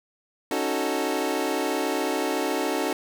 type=chord; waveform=25% pulse; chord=D# half-diminished seventh; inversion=third; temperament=equal; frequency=277.2 / 311.1 / 370 / 440 Hz; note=C#4 / D#4 / F#4 / A4; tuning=0 / 0 / 0 / 0 cents; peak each=-26 dBFS; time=0.51-2.93 s; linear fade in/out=2 ms; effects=none